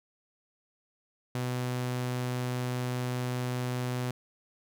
sawtooth tone, 125 Hz, B2, 21 cents sharp, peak -26 dBFS, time 1.35-4.11 s, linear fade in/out 2 ms, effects none

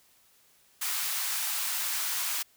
white high-pass noise, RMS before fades -31 dBFS, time 0.81-2.43 s, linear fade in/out 10 ms, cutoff 840 Hz, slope 24 dB/octave, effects white hiss -63 dBFS RMS until 2.56 s

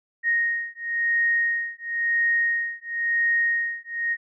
sine beating tone pair, 1864.7 / 1865.67 Hz, A#6 / A#6, 0 / +1 cents, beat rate 0.97 Hz, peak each -24 dBFS, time 0.23-4.17 s, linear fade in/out 50 ms, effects none

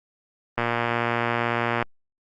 click train, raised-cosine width 0.5 ms, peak -8 dBFS, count 148, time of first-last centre 0.58-1.826 s, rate 118 Hz, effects Opus 32 kbps

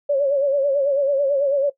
sine tone with vibrato, 558 Hz, C#5, 11 cents sharp, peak -15 dBFS, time 0.09-1.7 s, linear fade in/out 10 ms, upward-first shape sine, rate 9.1 Hz, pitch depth 71 cents each way, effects noise-tail reverb RT60 0.1 s tail -17 dB re dry

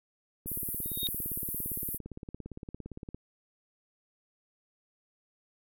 pink band-pass noise, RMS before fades -36 dBFS, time 0.46-1.98 s, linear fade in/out 20 ms, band 11000 to 16000 Hz, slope 48 dB/octave
click train, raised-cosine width 3 ms, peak -28 dBFS, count 48, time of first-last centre 0.46-3.146 s, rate 17.5 Hz
sine tone with exponential growth, 3729 Hz, A#7, in tune, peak -26 dBFS, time 0.83-1.07 s, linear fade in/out 0 ms, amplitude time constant 52 ms
effects none

